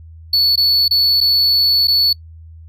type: tone with dropouts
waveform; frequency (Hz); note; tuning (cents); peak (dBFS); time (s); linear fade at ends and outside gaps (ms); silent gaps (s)
triangle; 4435; C#8; 0; -9; 0.33-2.13; 5; 0.558-0.575 / 0.881-0.909 / 1.205-1.21 / 1.873-1.88
effects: noise-tail reverb RT60 0.1 s tail -26 dB re dry + added 81 Hz sine -35 dBFS peak until 2.68 s